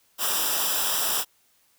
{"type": "noise with comb filter", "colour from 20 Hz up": "white", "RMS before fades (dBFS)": -25, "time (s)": [0.18, 1.25], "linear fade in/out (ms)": 50, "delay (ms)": 0.46, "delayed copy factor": -0.8, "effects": ["white hiss -64 dBFS RMS until 1.78 s"]}